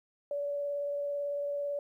sine tone with vibrato, 573 Hz, D5, 43 cents flat, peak -31 dBFS, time 0.31-1.79 s, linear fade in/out 2 ms, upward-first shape sine, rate 18 Hz, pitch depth 11 cents each way, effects 12-bit

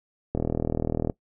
click train, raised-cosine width 2 ms, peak -12 dBFS, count 31, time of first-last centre 0.35-1.098 s, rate 40.1 Hz, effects noise-tail reverb RT60 0.1 s tail -20 dB re dry

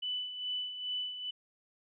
sine tone with tremolo, 2988 Hz, F#7, 16 cents sharp, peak -32 dBFS, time 0.02-1.31 s, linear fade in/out 10 ms, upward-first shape sine, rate 2.4 Hz, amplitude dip 60%, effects none

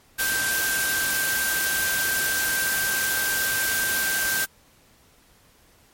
sine tone in noise, 1568 Hz, G6, in tune, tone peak -24 dBFS, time 0.18-4.46 s, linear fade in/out 20 ms, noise white, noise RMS -26 dBFS, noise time 0.18-4.46 s, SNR -1 dB, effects pink hiss -57 dBFS RMS until 5.93 s + MP3 64 kbps

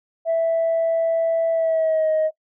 sine tone with pitch glide, 659 to 627.1 Hz, E5 to D#5, -1 to +13 cents, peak -15 dBFS, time 0.25-2.31 s, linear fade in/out 50 ms, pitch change -86 cents, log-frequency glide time 1.52-2.1 s, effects noise-tail reverb RT60 0.1 s tail -20 dB re dry + tanh soft clip ceiling -14 dBFS

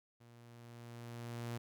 sawtooth tone with level ramp, 118.3 Hz, A#2, 26 cents sharp, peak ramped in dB -55 to -35 dBFS, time 0.2-1.58 s, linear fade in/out 10 ms, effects none

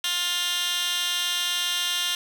15% pulse tone with high-pass filter, 352.4 Hz, F4, 16 cents sharp, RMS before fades -26 dBFS, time 0.04-2.15 s, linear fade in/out 2 ms, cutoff 2700 Hz, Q 2.5, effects none

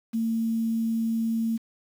sine tone with quantisation, 226.4 Hz, A3, 50 cents sharp, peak -23 dBFS, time 0.13-1.58 s, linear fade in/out 20 ms, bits 8, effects none

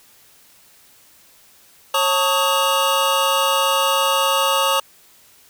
square tone cluster, 545 / 895 / 1120 / 1257 / 2849 Hz, C#5 / A5 / C#6 / D#6 / F7, -29 / +29 / +18 / +17 / +34 cents, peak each -23 dBFS, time 1.94-4.8 s, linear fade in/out 5 ms, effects white hiss -51 dBFS RMS until 5.49 s

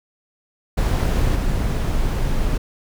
brown noise with level steps, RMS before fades -17 / -20 dBFS, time 0.77-2.58 s, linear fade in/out 10 ms, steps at 1.35 s, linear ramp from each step 5 ms, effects none

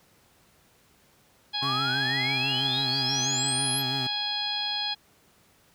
harmonic tone, 830.6 Hz, G#5, in tune, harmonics 1 / 2 / 3 / 4 / 5 / 6, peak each -36 / -40 / -41 / -30 / -32 / -38 dBFS, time 1.53-4.95 s, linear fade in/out 20 ms
sine exponential sweep, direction up, 1063 to 11840 Hz, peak -28 dBFS, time 1.61-3.83 s, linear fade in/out 50 ms
25% pulse tone with vibrato, 132.9 Hz, C3, 27 cents sharp, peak -28 dBFS, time 1.62-4.07 s, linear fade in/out 5 ms, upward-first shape sine, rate 6.1 Hz, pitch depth 62 cents each way
effects pink hiss -61 dBFS RMS until 5.74 s + high-pass 60 Hz 12 dB/octave

